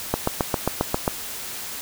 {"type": "click train", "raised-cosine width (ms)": 1, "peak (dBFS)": -5, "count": 8, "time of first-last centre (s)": [0.14, 1.078], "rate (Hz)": 7.46, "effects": ["white hiss -33 dBFS RMS until 1.81 s"]}